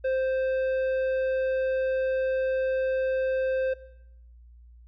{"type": "tone with tanh clipping", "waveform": "sine", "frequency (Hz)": 523.3, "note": "C5", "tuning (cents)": 0, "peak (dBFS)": -25, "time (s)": [0.04, 3.74], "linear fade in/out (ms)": 10, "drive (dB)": 9, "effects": ["noise-tail reverb RT60 0.8 s tail -19 dB re dry", "added 59 Hz sine -48 dBFS peak until 4.87 s"]}